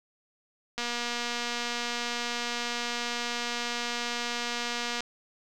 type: click train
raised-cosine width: 0.2 ms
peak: -15 dBFS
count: 1011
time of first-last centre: 0.78-5.006 s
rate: 239 Hz
effects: none